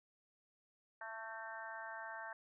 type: harmonic tone with a mistuned harmonic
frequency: 222.8 Hz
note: A3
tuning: 22 cents sharp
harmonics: 3 / 4 / 5 / 6 / 7 / 8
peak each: -52 / -50 / -54 / -58 / -49 / -53 dBFS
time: 1.01-2.33 s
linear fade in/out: 2 ms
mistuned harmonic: 8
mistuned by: +29 cents
effects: none